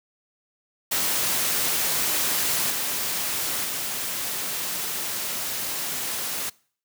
white noise with level steps, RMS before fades -24 / -27 / -29 dBFS, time 0.91-6.5 s, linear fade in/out 10 ms, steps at 2.7 / 3.64 s, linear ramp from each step 5 ms, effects noise-tail reverb RT60 0.5 s tail -24 dB re dry + high-pass 100 Hz 12 dB/octave

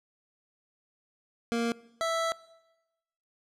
25% pulse tone pair in turn, 233.1 / 659.3 Hz, A#3 / E5, 0 / 0 cents, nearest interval octave + tritone, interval 1800 cents, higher second, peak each -23 dBFS, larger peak neither, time 1.52-1.72 / 2.01-2.32 s, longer second, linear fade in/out 0 ms, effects noise-tail reverb RT60 1.0 s tail -21 dB re dry + low-pass 8000 Hz 12 dB/octave

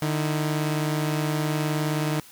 sawtooth tone pair together, 151.4 / 322 Hz, D#3 / E4, -47 / -41 cents, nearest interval octave + minor second, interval 1306 cents, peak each -20 / -27 dBFS, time 0.02-2.2 s, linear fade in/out 2 ms, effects white hiss -49 dBFS RMS until 2.31 s

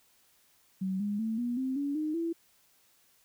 sine tone with pitch steps, 189.3 / 205.2 / 222.5 / 241.3 / 261.6 / 283.6 / 307.5 / 333.4 Hz, F#3 / G#3 / A3 / B3 / C4 / C#4 / D#4 / E4, +40 / -21 / +20 / -40 / 0 / +40 / -20 / +20 cents, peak -29 dBFS, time 0.81-2.33 s, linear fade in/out 10 ms, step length 190 ms, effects white hiss -66 dBFS RMS until 3.24 s

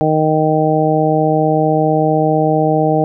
harmonic tone, 155.56 Hz, D#3, in tune, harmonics 1 / 2 / 3 / 4 / 5, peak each -17 / -17 / -17 / -17 / -17 dBFS, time 0.01-3.04 s, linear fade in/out 0 ms, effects none

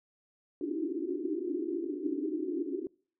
white band-pass noise, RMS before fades -34 dBFS, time 0.61-2.87 s, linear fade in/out 2 ms, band 280 to 380 Hz, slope 96 dB/octave, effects noise-tail reverb RT60 0.5 s tail -26 dB re dry

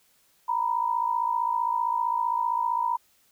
sine tone pair together, 932.4 / 987.8 Hz, A#5 / B5, 0 / 0 cents, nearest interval minor second, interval 100 cents, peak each -26 dBFS, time 0.48-2.97 s, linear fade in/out 10 ms, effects white hiss -64 dBFS RMS until 3.31 s

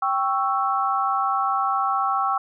sine chord, C# diminished, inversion second, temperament equal with one note detuned, 784 / 1108.7 / 1323.1 Hz, G5 / C#6 / E6, 0 / 0 / +6 cents, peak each -24 dBFS, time 0.02-2.38 s, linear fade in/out 5 ms, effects none

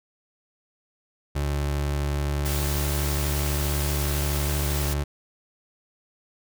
30% pulse tone with pitch glide, 71.9 to 72.44 Hz, D2 to D2, -36 to -23 cents, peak -21 dBFS, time 1.35-5.04 s, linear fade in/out 10 ms, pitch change +13 cents, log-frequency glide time 1.98-3.95 s
white noise, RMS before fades -32 dBFS, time 2.45-4.94 s, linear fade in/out 10 ms
effects none

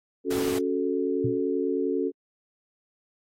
sine chord, F# minor, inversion second, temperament equal, 277.2 / 370 / 440 Hz, C#4 / F#4 / A4, 0 / 0 / 0 cents, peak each -28 dBFS, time 0.24-2.12 s, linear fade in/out 50 ms
pink noise, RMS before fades -34 dBFS, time 0.3-0.59 s, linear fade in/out 10 ms
sine tone with exponential decay, 123.47 Hz, B2, in tune, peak -21 dBFS, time 1.24-1.42 s, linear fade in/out 5 ms, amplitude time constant 39 ms
effects high-pass 80 Hz 12 dB/octave + AAC 48 kbps

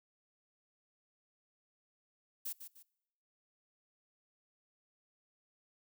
violet noise with echo, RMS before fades -40 dBFS, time 2.45-2.53 s, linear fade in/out 10 ms, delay 150 ms, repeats 2, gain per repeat -9 dB, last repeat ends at 2.83 s, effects noise-tail reverb RT60 0.9 s tail -24 dB re dry

